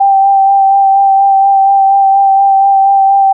sine tone with vibrato, 784 Hz, G5, in tune, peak -4 dBFS, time 0-3.33 s, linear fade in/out 10 ms, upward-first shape sine, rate 4.2 Hz, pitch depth 17 cents each way, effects none

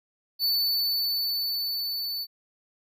square tone with level ramp, 4492 Hz, C#8, 22 cents sharp, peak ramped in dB -22 to -30 dBFS, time 0.39-2.27 s, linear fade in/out 50 ms, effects none

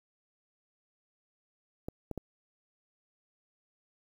clicks, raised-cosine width 2 ms, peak -23 dBFS, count 3, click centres 1.885 / 2.113 / 2.177 s, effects 9-bit

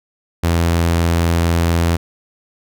sawtooth tone, 84.3 Hz, E2, 39 cents sharp, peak -9 dBFS, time 0.43-1.97 s, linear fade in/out 10 ms, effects none

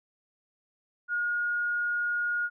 sine tone, 1434 Hz, F6, 45 cents sharp, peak -26 dBFS, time 1.08-2.5 s, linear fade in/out 50 ms, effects none

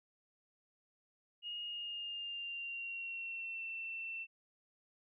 sine tone with pitch glide, 2863 to 2687 Hz, F7 to E7, +42 to +33 cents, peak -40 dBFS, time 1.42-4.27 s, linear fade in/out 50 ms, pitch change -109 cents, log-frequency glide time 1.63-3.65 s, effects none

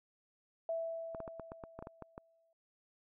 sine tone with exponential decay, 659.3 Hz, E5, in tune, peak -33 dBFS, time 0.69-2.53 s, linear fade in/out 2 ms, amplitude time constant 400 ms
clicks, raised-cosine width 1 ms, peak -30 dBFS, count 11, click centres 1.148 / 1.203 / 1.278 / 1.397 / 1.519 / 1.638 / 1.79 / 1.825 / 1.871 / 2.023 / 2.179 s
effects none

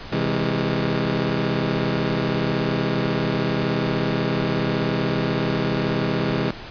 20% pulse chord, C augmented, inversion none, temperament just, 130.81 / 163.52 / 204.4 Hz, C3 / E3 / G#3, 0 / -14 / -27 cents, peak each -20 dBFS, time 0.12-6.51 s, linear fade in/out 5 ms, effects pink hiss -37 dBFS RMS until 6.7 s + resampled to 11025 Hz

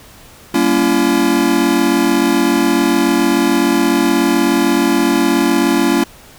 square chord, G diminished seventh, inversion none, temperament just, 196 / 235.2 / 282.2 / 338.7 Hz, G3 / Bb3 / Db4 / Fb4, 0 / +16 / +31 / +47 cents, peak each -22 / -18 / -16 / -16 dBFS, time 0.54-6.04 s, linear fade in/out 5 ms, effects pink hiss -41 dBFS RMS until 6.38 s

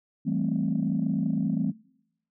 sine chord, A minor seventh, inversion second, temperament equal with one note detuned, 164.81 / 194.31 / 220 / 261.6 Hz, E3 / G3 / A3 / C4, 0 / -15 / 0 / 0 cents, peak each -29 dBFS, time 0.25-1.72 s, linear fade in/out 20 ms, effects noise-tail reverb RT60 0.8 s tail -24 dB re dry + tanh soft clip ceiling -16 dBFS

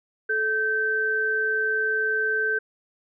sine tone pair together, 434.8 / 1549.5 Hz, A4 / G6, -21 / -21 cents, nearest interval octave + minor seventh, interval 2200 cents, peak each -28 / -22 dBFS, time 0.29-2.59 s, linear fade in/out 10 ms, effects none

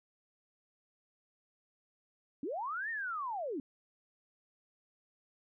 sine linear two-way sweep, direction up then down, 246.9 to 1864.7 to 246.9 Hz, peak -35 dBFS, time 2.43-3.6 s, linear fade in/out 2 ms, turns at 2.9 s, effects none

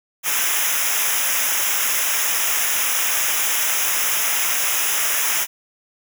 white noise with comb filter, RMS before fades -20 dBFS, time 0.23-5.47 s, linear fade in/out 50 ms, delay 0.23 ms, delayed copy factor -1, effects none

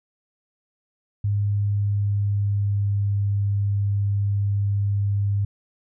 sine tone with pitch glide, 102.1 to 100.81 Hz, G#2 to G2, -29 to +49 cents, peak -19 dBFS, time 1.24-5.45 s, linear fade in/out 5 ms, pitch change -22 cents, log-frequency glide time 1.51-3.18 s, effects none

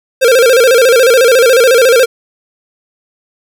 square tone with vibrato, 493.9 Hz, B4, in tune, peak -5 dBFS, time 0.21-2.06 s, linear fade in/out 20 ms, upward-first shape square, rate 14 Hz, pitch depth 110 cents each way, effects none

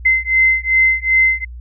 sine beating tone pair, 2065 / 2067.6 Hz, C7 / C7, -23 / -21 cents, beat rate 2.6 Hz, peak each -14 dBFS, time 0.05-1.45 s, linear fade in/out 10 ms, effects added 60 Hz sine -29 dBFS peak until 1.6 s

